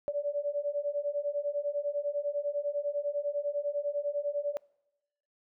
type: beating tone pair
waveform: sine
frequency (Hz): 573 / 583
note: D5 / D5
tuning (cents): -43 / -13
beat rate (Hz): 10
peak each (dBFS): -33 / -32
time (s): 0.08-4.57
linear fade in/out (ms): 0
effects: noise-tail reverb RT60 0.9 s tail -26 dB re dry